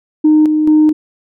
sine tone with tremolo, 307.2 Hz, D#4, 22 cents flat, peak -4 dBFS, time 0.24-0.93 s, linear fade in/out 10 ms, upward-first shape square, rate 2.3 Hz, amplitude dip 45%, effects tanh soft clip ceiling -2 dBFS

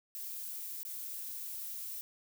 violet noise with dropouts, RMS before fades -42 dBFS, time 0.15-2.01 s, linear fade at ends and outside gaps 0 ms, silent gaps 0.831-0.851 s, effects none

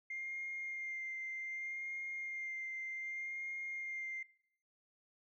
sine tone with vibrato, 2109 Hz, C7, 13 cents sharp, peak -39 dBFS, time 0.1-4.23 s, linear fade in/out 5 ms, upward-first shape sine, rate 0.65 Hz, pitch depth 17 cents each way, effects noise-tail reverb RT60 0.7 s tail -23 dB re dry + tanh soft clip ceiling -35 dBFS

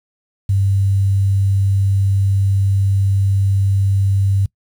sine tone with quantisation, 98 Hz, G2, in tune, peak -12 dBFS, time 0.49-4.46 s, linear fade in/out 5 ms, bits 7, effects noise-tail reverb RT60 0.1 s tail -23 dB re dry

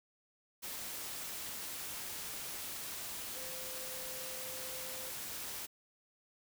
sine tone in noise, 517 Hz, C5, 21 cents flat, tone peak -50 dBFS, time 3.35-5.11 s, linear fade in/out 20 ms, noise white, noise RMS -43 dBFS, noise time 0.62-5.67 s, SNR -10 dB, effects none

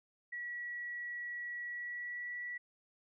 sine tone with pitch glide, 1931 to 1947.8 Hz, B6 to B6, -39 to -24 cents, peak -39 dBFS, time 0.32-2.58 s, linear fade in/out 10 ms, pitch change +15 cents, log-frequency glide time 1.67-2.32 s, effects none

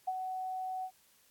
sine tone with ADSR envelope, 748 Hz, F#5, 19 cents sharp, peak -29 dBFS, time 0.07-0.91 s, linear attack 12 ms, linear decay 40 ms, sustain -6 dB, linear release 71 ms, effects white hiss -66 dBFS RMS until 1.3 s + AAC 64 kbps

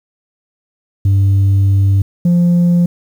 sine tone pair in turn, 98 / 174.27 Hz, G2 / F3, 0 / -3 cents, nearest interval minor seventh, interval 997 cents, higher second, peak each -5 dBFS, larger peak neither, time 1.05-2.02 / 2.25-2.86 s, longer first, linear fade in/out 5 ms, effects tanh soft clip ceiling -7 dBFS + 7-bit

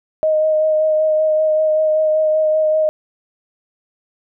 sine tone with vibrato, 622.3 Hz, D#5, in tune, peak -12 dBFS, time 0.23-2.89 s, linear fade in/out 0 ms, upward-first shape sine, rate 5.2 Hz, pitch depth 15 cents each way, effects none

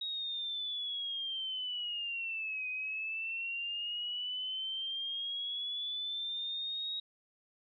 sine linear two-way sweep, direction down then up, 3797 to 2500 to 3797 Hz, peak -35 dBFS, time 0.01-7 s, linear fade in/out 5 ms, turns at 2.68 s, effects none

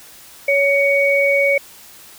sine tone pair together, 560.2 / 2241 Hz, C#5 / C#7, +18 / +18 cents, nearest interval 2 octaves, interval 2400 cents, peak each -15 dBFS, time 0.48-1.58 s, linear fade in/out 5 ms, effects white hiss -42 dBFS RMS until 2.18 s

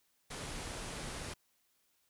pink low-pass noise, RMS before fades -43 dBFS, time 0.3-1.34 s, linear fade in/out 10 ms, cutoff 11000 Hz, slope 96 dB/octave, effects white hiss -75 dBFS RMS until 2.09 s

